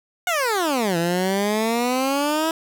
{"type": "exponential two-way sweep", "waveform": "15% pulse", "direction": "down then up", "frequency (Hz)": [742, 165.7, 327.2], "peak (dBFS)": -13, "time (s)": [0.27, 2.51], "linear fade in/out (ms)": 2, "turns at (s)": 0.97, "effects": []}